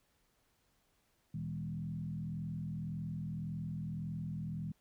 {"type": "tone with frequency modulation", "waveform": "sine", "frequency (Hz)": 159.8, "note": "D#3", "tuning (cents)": 47, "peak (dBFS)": -37, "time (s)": [1.34, 4.72], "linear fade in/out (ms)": 5, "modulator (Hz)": 41.8, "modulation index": 1.1, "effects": ["pink hiss -75 dBFS RMS until 4.8 s"]}